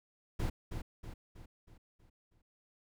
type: noise with echo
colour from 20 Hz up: brown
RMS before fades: -33 dBFS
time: 0.39-0.5 s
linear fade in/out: 10 ms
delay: 320 ms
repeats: 6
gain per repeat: -6 dB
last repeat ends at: 2.42 s
effects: none